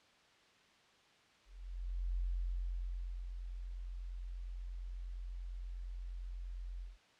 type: tone with ADSR envelope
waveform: sine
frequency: 44.27 Hz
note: F1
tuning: 24 cents sharp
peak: -33 dBFS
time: 1.45-6.98 s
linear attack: 720 ms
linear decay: 1100 ms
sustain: -8 dB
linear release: 170 ms
effects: white hiss -66 dBFS RMS until 7.19 s + low-pass 4000 Hz 12 dB/octave